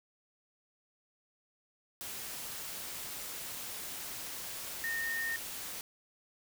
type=tone in noise; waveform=sine; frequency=1835 Hz; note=A#6; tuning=28 cents flat; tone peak=-33 dBFS; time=4.84-5.36 s; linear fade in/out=0 ms; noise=white; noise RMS=-42 dBFS; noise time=2.01-5.81 s; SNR=+6 dB; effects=none